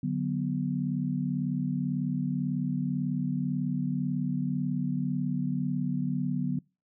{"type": "chord", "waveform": "sine", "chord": "B minor", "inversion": "first", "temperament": "equal", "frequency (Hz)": [146.83, 185, 246.9], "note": ["D3", "F#3", "B3"], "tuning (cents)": [0, 0, 0], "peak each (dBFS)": -31, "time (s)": [0.03, 6.59], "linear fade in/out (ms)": 5, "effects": ["noise-tail reverb RT60 0.3 s tail -26 dB re dry"]}